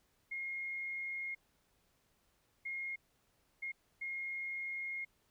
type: tone bursts at uneven times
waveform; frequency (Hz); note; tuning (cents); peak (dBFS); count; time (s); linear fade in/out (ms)
sine; 2144; C7; +42; -38; 4; 0.31-1.35 / 2.65-2.96 / 3.62-3.72 / 4.01-5.05; 10
effects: pink hiss -75 dBFS RMS until 5.3 s